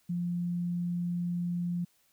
sine tone, 174.61 Hz, F3, in tune, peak -29 dBFS, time 0.09-1.85 s, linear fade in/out 10 ms, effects white hiss -69 dBFS RMS until 2.12 s

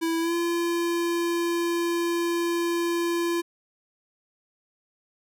square tone with pitch glide, 329.6 to 341.6 Hz, E4 to F4, 0 to -38 cents, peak -24 dBFS, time 0.01-3.42 s, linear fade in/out 20 ms, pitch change +62 cents, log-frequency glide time 0.2-0.34 s, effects none

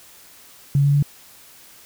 sine tone with pitch steps, 140.8 / 142.27 / 143.76 Hz, C#3 / C#3 / D3, +27 / +45 / -37 cents, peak -13 dBFS, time 0.75-1.026 s, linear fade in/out 2 ms, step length 92 ms, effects white hiss -47 dBFS RMS until 1.85 s

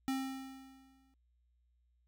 square tone with exponential decay, 265.9 Hz, C4, 28 cents sharp, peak -32 dBFS, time 0.08-1.14 s, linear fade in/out 0 ms, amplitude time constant 230 ms, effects added 60 Hz sine -70 dBFS peak until 2.07 s

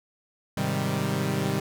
sawtooth chord, Ab major seventh, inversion none, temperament equal, 103.83 / 130.81 / 155.56 / 196 Hz, Ab2 / C3 / Eb3 / G3, 0 / 0 / 0 / 0 cents, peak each -30 / -26 / -26 / -25 dBFS, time 0.57-1.6 s, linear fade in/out 5 ms, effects none

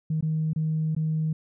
sine tone with dropouts, 157.2 Hz, D#3, 18 cents sharp, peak -22 dBFS, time 0.1-1.33 s, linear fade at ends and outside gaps 5 ms, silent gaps 0.209-0.225 / 0.533-0.56 / 0.95-0.964 s, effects tanh soft clip ceiling -18 dBFS

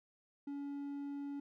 triangle tone, 283.1 Hz, C#4, 37 cents sharp, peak -38 dBFS, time 0.47-1.4 s, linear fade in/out 5 ms, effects none

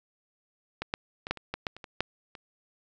clicks, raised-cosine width 0.3 ms, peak -16 / -12 / -20 / -11 / -27 / -16 / -14 / -29 / -25 / -10 / -28 dBFS, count 11, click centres 0.82 / 0.939 / 1.269 / 1.31 / 1.373 / 1.54 / 1.668 / 1.766 / 1.842 / 2.006 / 2.352 s, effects resampled to 16000 Hz + 8-bit

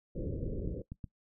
pink low-pass noise, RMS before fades -37 dBFS, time 0.15-0.82 s, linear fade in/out 5 ms, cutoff 560 Hz, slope 96 dB/octave
click train, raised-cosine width 5 ms, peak -29 dBFS, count 6, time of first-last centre 0.43-1.042 s, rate 8.17 Hz
effects noise-tail reverb RT60 0.1 s tail -19 dB re dry

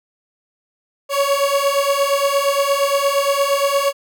30% pulse beating tone pair, 554.4 / 563 Hz, C#5 / C#5, 0 / +27 cents, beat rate 8.6 Hz, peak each -16 / -15 dBFS, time 1.09-3.93 s, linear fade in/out 50 ms, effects none

